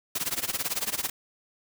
white noise with tremolo, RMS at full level -27 dBFS, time 0.15-1.1 s, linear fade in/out 5 ms, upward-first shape sine, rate 18 Hz, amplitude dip 90%, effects none

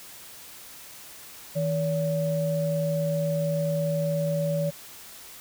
sine tone pair together, 160 / 570.2 Hz, D#3 / C#5, +49 / +49 cents, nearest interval octave + minor seventh, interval 2200 cents, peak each -26 dBFS, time 1.55-4.71 s, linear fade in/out 20 ms, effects white hiss -45 dBFS RMS until 5.4 s

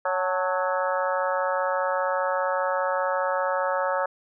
harmonic tone with a mistuned harmonic, 185 Hz, F#3, in tune, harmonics 3 / 4 / 5 / 6 / 7 / 8 / 9, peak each -26 / -33 / -29 / -33 / -30 / -36 / -34 dBFS, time 0.05-4.06 s, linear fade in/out 5 ms, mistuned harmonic 5, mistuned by -53 cents, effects none

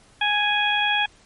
harmonic tone, 830.6 Hz, G#5, in tune, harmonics 1 / 2 / 3 / 4, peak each -24 / -24 / -24 / -24 dBFS, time 0.21-1.06 s, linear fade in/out 5 ms, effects pink hiss -54 dBFS RMS until 1.25 s + MP3 48 kbps

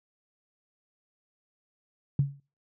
sine tone with exponential decay, 140 Hz, C#3, 18 cents sharp, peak -17 dBFS, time 2.19-2.4 s, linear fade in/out 2 ms, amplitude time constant 45 ms, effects noise-tail reverb RT60 0.4 s tail -26 dB re dry + high-pass 60 Hz 12 dB/octave

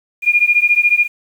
sine beating tone pair, 2417 / 2431 Hz, D7 / D#7, +49 / -41 cents, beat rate 14 Hz, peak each -13 dBFS, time 0.22-1.08 s, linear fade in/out 50 ms, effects 7-bit

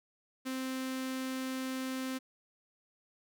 sawtooth tone with notch filter, 261 Hz, C4, 4 cents flat, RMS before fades -37 dBFS, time 0.45-2.19 s, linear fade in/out 20 ms, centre 700 Hz, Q 1.3, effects none

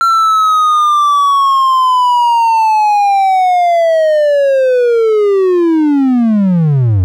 triangle linear sweep, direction down, 1359 to 86.3 Hz, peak -5 dBFS, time 0.01-7.04 s, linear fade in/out 0 ms, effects none

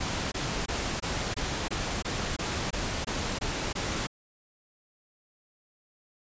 pink noise bursts, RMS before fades -31 dBFS, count 12, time 0-4.071 s, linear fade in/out 10 ms, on 320 ms, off 21 ms, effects resampled to 16000 Hz

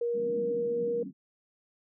sine tone, 473.2 Hz, A#4, 26 cents sharp, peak -27 dBFS, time 0.01-1.03 s, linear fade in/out 5 ms
pink band-pass noise, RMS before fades -41 dBFS, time 0.13-1.13 s, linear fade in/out 50 ms, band 180 to 280 Hz, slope 48 dB/octave
effects none

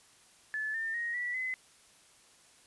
sine tone with pitch steps, 1732 / 1802.4 / 1875.7 / 1952 / 2031 Hz, A6 / A6 / A#6 / B6 / B6, -28 / +41 / +10 / -21 / +48 cents, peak -32 dBFS, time 0.54-1.54 s, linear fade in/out 0 ms, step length 200 ms, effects white hiss -61 dBFS RMS until 2.66 s + resampled to 24000 Hz

